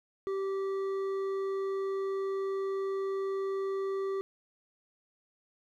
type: tone with hard clipping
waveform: sine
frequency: 388.7 Hz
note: G4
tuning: 15 cents flat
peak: -32 dBFS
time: 0.27-4.21 s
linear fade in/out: 0 ms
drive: 7 dB
effects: none